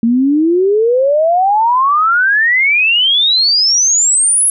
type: exponential sweep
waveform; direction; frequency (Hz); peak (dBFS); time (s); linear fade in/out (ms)
sine; up; 225 to 10870; -8; 0.03-4.5; 2
effects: none